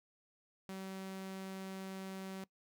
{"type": "tone", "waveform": "sawtooth", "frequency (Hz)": 191, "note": "G3", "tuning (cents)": -45, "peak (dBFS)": -39, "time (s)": [0.69, 2.44], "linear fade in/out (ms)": 0, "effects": ["noise-tail reverb RT60 0.1 s tail -21 dB re dry"]}